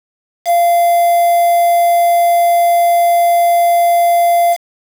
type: tone with quantisation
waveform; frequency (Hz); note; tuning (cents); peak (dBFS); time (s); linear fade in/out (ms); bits
triangle; 690; F5; -21; -6; 0.45-4.57; 50; 4
effects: none